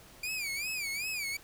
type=tone with vibrato; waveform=sawtooth; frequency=2372 Hz; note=D7; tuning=17 cents sharp; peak=-30 dBFS; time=0.23-1.37 s; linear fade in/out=5 ms; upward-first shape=sine; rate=2.6 Hz; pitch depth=150 cents each way; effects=pink hiss -55 dBFS RMS until 1.43 s